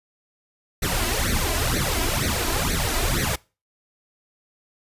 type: noise with flanger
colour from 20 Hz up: pink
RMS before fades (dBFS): -23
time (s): 0.82-3.36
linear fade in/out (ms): 10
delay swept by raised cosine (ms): 0.48 to 3.08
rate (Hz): 2.1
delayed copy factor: +0.9
effects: noise-tail reverb RT60 0.3 s tail -23 dB re dry + resampled to 32000 Hz